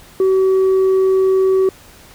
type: tone with tanh clipping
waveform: sine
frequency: 380 Hz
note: F#4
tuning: 46 cents sharp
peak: -11 dBFS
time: 0.2-1.69 s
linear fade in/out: 2 ms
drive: 2 dB
effects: pink hiss -43 dBFS RMS until 2.14 s